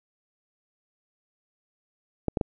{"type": "clicks", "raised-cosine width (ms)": 2, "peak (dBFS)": -11, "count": 3, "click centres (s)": [2.283, 2.372, 2.412], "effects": []}